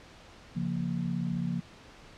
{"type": "chord", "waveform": "sine", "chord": "Bb minor", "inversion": "first", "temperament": "equal with one note detuned", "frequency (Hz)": [139.15, 174.61, 233.1], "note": ["Db3", "F3", "Bb3"], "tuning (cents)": [7, 0, 0], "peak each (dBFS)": [-35, -31, -35], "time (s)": [0.55, 1.61], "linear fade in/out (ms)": 20, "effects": ["pink hiss -52 dBFS RMS until 2.17 s", "low-pass 5000 Hz 12 dB/octave"]}